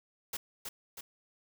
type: noise with echo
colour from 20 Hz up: white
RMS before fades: -37 dBFS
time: 0.33-0.37 s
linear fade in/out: 5 ms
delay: 320 ms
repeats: 2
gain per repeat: -4 dB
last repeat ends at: 1.01 s
effects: none